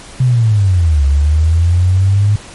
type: linear two-way sweep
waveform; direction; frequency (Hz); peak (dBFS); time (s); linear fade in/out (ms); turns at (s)
sine; down then up; 130.81 to 68.5 to 104.8; -7; 0.2-2.36; 5; 1.05
effects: pink hiss -34 dBFS RMS until 2.54 s + MP3 48 kbps